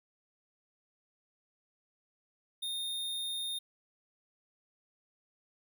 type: tone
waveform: square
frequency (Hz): 3664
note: A#7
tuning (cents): -31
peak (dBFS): -35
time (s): 2.62-3.59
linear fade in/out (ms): 10
effects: none